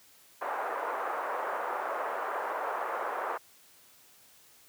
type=band-pass noise; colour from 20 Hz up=white; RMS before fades=-34 dBFS; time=0.41-3.38 s; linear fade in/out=10 ms; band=470 to 1300 Hz; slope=24 dB/octave; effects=white hiss -59 dBFS RMS until 4.68 s + high-pass 60 Hz 12 dB/octave